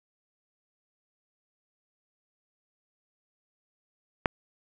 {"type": "click", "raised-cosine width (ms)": 0.5, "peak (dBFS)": -7, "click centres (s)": 4.258, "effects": []}